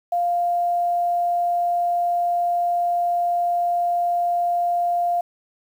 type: tone with quantisation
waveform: sine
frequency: 698.5 Hz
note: F5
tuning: in tune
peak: -18 dBFS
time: 0.12-5.21 s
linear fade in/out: 5 ms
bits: 8
effects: none